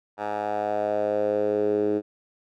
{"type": "tone with band-pass filter sweep", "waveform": "10% pulse", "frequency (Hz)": 104.5, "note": "G#2", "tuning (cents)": 11, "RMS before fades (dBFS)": -25, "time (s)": [0.17, 2.02], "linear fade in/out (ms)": 50, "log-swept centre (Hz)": [920, 360], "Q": 3.9, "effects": []}